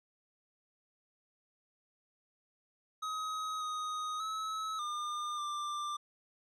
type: tone with pitch steps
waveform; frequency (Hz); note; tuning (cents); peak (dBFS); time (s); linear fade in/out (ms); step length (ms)
square; 1266 / 1249 / 1292 / 1206 / 1185; D#6 / D#6 / E6 / D6 / D6; +30 / +6 / -35 / +46 / +15; -36; 3.02-5.97; 10; 590
effects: low-pass 7000 Hz 12 dB/octave